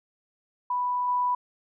sine tone with level steps, 987.8 Hz, B5, in tune, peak -24 / -22 dBFS, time 0.7-1.35 s, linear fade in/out 5 ms, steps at 1.08 s, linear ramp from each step 2 ms, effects none

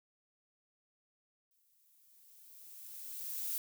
violet noise with exponential growth, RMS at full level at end -36 dBFS, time 1.51-3.58 s, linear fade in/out 1 ms, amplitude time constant 450 ms, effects none

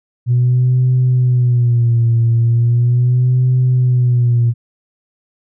sine tone with vibrato, 121.4 Hz, B2, 29 cents flat, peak -8 dBFS, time 0.26-4.54 s, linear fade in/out 50 ms, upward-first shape sine, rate 0.38 Hz, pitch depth 81 cents each way, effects tanh soft clip ceiling -6 dBFS

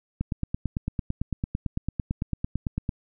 click train, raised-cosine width 5 ms, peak -14 dBFS, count 25, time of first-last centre 0.21-2.892 s, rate 8.95 Hz, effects none

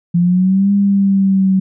sine exponential two-way sweep, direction up then down, 171.1 to 201.3 to 189.2 Hz, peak -9 dBFS, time 0.14-1.6 s, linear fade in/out 10 ms, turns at 0.72 s, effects none

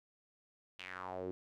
sawtooth tone with band-pass filter sweep, 92.5 Hz, F#2, in tune, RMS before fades -44 dBFS, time 0.79-1.31 s, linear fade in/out 0 ms, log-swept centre 3000 to 340 Hz, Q 3.9, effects none

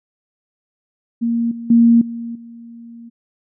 sine tone with level steps, 233.1 Hz, A#3, in tune, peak -15 / -26 / -7 / -24 / -34 dBFS, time 1.21-3.1 s, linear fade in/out 20 ms, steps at 1.51 / 1.7 / 2.01 / 2.35 s, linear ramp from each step 5 ms, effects none

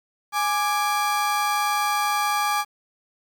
35% pulse tone pair together, 830.6 / 1180 Hz, G#5 / D6, 0 / +8 cents, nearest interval tritone, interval 608 cents, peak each -22 dBFS, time 0.32-2.65 s, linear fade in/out 50 ms, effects 9-bit

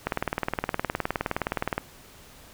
click train, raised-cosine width 0.5 ms, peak -10 dBFS, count 34, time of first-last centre 0.07-1.78 s, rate 19.3 Hz, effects pink hiss -50 dBFS RMS until 2.53 s

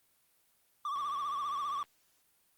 triangle tone with vibrato, 1147 Hz, D6, 41 cents flat, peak -31 dBFS, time 0.85-1.83 s, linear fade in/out 2 ms, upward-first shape triangle, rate 15 Hz, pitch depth 100 cents each way
click train, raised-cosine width 0.3 ms, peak -38 dBFS, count 71, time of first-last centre 0.96-1.839 s, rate 79.6 Hz
effects white hiss -71 dBFS RMS until 2.57 s + Opus 32 kbps

